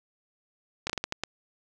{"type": "slowing click train", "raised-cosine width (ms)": 0.2, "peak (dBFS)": -12, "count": 7, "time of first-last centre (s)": [0.87, 1.236], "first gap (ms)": 26, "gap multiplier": 1.34, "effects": []}